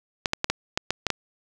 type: clicks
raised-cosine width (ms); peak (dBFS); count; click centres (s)
0.2; -5; 8; 0.258 / 0.334 / 0.444 / 0.5 / 0.775 / 0.906 / 1.067 / 1.103
effects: none